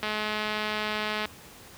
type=click train; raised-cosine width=0.3 ms; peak=-14 dBFS; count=262; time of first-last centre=0.03-1.255 s; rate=213 Hz; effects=pink hiss -48 dBFS RMS until 1.77 s + high-pass 60 Hz 12 dB/octave